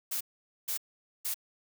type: noise bursts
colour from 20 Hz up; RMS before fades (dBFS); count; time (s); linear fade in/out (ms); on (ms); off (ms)
blue; -33; 3; 0.11-1.344; 10; 98; 470
effects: none